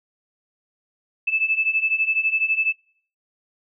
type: beating tone pair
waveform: sine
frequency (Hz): 2616 / 2628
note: E7 / E7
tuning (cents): -14 / -6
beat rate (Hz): 12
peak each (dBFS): -23 / -20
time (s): 1.27-2.73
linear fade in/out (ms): 10
effects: noise-tail reverb RT60 0.5 s tail -24 dB re dry